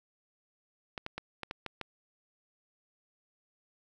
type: clicks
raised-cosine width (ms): 0.3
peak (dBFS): -21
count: 7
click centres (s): 0.978 / 1.064 / 1.18 / 1.433 / 1.511 / 1.663 / 1.813
effects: 10-bit